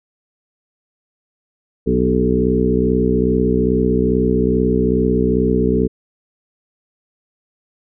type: harmonic tone with a mistuned harmonic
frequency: 62.4 Hz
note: B1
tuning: 19 cents sharp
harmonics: 1 / 2 / 3 / 4 / 5 / 6 / 7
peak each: -22 / -25 / -19 / -19 / -24 / -21 / -19 dBFS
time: 1.86-5.88 s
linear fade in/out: 20 ms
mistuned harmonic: 6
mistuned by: +30 cents
effects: none